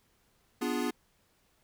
square chord, B diminished seventh, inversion none, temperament equal, 246.9 / 293.7 / 349.2 / 415.3 Hz, B3 / D4 / F4 / Ab4, 0 / 0 / 0 / 0 cents, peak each -34 / -36 / -37 / -38 dBFS, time 0.61-0.91 s, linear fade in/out 10 ms, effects pink hiss -70 dBFS RMS until 1.63 s

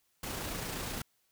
pink noise with amplitude modulation, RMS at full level -37 dBFS, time 0.23-1.02 s, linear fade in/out 5 ms, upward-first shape sine, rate 28.4 Hz, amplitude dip 30%, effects white hiss -74 dBFS RMS until 1.31 s

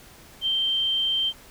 sine tone, 3136 Hz, G7, in tune, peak -21 dBFS, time 0.41-1.33 s, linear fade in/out 50 ms, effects pink hiss -49 dBFS RMS until 1.5 s

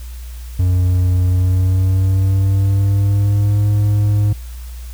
triangle tone with pitch glide, 90.7 to 103.59 Hz, F#2 to G#2, -34 to -4 cents, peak -9 dBFS, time 0.59-4.33 s, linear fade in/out 5 ms, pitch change +230 cents, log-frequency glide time 1.25-3.67 s, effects added 60 Hz sine -27 dBFS peak until 4.93 s + white hiss -43 dBFS RMS until 4.93 s

